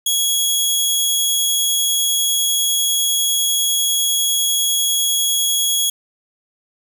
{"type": "tone", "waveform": "15% pulse", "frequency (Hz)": 3331, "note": "G#7", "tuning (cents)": 4, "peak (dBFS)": -8, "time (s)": [0.06, 5.9], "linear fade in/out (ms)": 5, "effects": []}